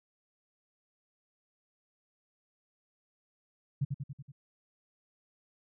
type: tone with echo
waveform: sine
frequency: 138.7 Hz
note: C#3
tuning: 1 cent sharp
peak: -26 dBFS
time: 3.81-3.85 s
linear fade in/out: 10 ms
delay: 94 ms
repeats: 5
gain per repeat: -4 dB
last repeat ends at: 4.32 s
effects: none